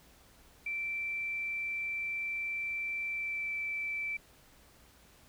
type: tone with pitch glide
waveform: sine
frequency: 2340 to 2325 Hz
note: D7 to D7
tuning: -7 to -18 cents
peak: -33 dBFS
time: 0.66-4.17 s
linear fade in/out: 5 ms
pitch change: -11 cents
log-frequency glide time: 3.04-3.54 s
effects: added 60 Hz sine -68 dBFS peak until 5.28 s + pink hiss -61 dBFS RMS until 5.28 s